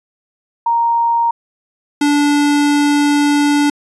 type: tone pair in turn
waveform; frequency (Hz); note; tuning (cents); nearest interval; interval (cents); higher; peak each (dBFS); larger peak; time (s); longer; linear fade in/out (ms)
sine / square; 932.3 / 290.6; A#5 / D4; 0 / -18; octave + minor sixth; 2018; first; -11; neither; 0.66-1.31 / 2.01-3.7; second; 5
effects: resampled to 24000 Hz